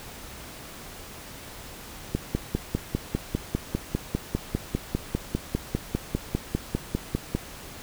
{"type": "click train", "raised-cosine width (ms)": 3, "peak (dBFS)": -11, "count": 27, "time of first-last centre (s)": [2.15, 7.35], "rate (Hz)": 5, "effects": ["pink hiss -42 dBFS RMS until 7.82 s"]}